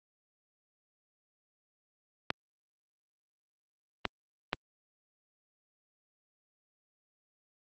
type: clicks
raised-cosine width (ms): 0.3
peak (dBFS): -12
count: 3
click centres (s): 2.304 / 4.053 / 4.531
effects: high-pass 100 Hz 12 dB/octave + Opus 48 kbps